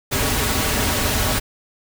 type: noise with comb filter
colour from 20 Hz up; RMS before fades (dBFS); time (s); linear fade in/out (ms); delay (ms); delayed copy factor
pink; -20; 0.11-1.4; 20; 5.8; -0.6
effects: none